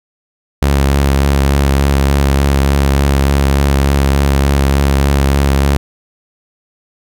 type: tone with vibrato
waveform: sawtooth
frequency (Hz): 69.3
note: C#2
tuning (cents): 0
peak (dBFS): -5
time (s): 0.62-5.77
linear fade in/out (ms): 0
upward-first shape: sine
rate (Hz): 3.4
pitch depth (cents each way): 22
effects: none